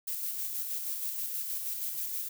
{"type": "noise with tremolo", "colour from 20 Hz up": "violet", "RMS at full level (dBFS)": -34, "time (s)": [0.07, 2.29], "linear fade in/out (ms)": 10, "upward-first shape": "square", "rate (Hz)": 6.3, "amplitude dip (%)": 30, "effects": []}